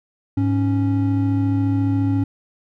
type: tone pair together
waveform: triangle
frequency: 103.9 / 277.4 Hz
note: G#2 / C#4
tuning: +1 / +1 cents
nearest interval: octave + perfect fourth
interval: 1700 cents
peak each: -17 dBFS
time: 0.37-2.24 s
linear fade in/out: 5 ms
effects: none